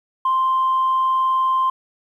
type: tone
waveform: sine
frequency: 1046.5 Hz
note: C6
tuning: in tune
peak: -14 dBFS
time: 0.25-1.7 s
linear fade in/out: 5 ms
effects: tanh soft clip ceiling -12 dBFS + 9-bit